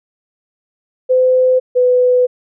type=tone pair in turn; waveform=sine; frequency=511 / 499 Hz; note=C5 / B4; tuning=-41 / +18 cents; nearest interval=unison; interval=41 cents; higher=first; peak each=-8 dBFS; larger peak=neither; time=1.09-1.6 / 1.75-2.27 s; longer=second; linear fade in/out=20 ms; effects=none